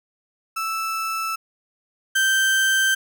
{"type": "tone pair in turn", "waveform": "35% pulse", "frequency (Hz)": [1318.5, 1560.7], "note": ["E6", "G6"], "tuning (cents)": [0, -8], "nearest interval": "minor third", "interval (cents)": 292, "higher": "second", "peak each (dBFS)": [-22, -15], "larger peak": "second", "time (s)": [[0.56, 1.36], [2.15, 2.95]], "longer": "neither", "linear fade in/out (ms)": 10, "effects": []}